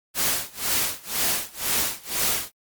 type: noise with tremolo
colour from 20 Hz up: white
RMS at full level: -22 dBFS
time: 0.14-2.52 s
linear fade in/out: 50 ms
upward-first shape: sine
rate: 2 Hz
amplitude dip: 95%
effects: Opus 48 kbps